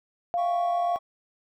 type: tone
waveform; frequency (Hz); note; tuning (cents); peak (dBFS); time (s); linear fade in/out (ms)
sine; 698.5; F5; 0; -23; 0.34-0.96; 0
type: chord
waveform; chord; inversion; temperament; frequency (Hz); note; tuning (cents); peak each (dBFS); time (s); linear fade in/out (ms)
triangle; C# diminished; first; equal with one note detuned; 656.6 / 784 / 1108.7; E5 / G5 / C#6; -7 / 0 / 0; -35 / -37 / -32; 0.37-0.99; 20
effects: none